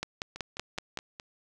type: two click trains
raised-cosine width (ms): 0.2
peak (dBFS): -24 / -15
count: 5 / 6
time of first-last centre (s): 0.36-1.199 / 0.03-0.973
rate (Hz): 4.77 / 5.3
effects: none